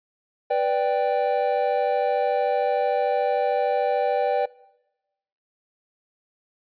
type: chord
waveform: triangle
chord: G major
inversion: first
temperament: equal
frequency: 493.9 / 587.3 / 784 Hz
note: B4 / D5 / G5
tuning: 0 / 0 / 0 cents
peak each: -22 dBFS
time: 0.5-4.46 s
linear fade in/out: 10 ms
effects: noise-tail reverb RT60 1.0 s tail -22 dB re dry + resampled to 11025 Hz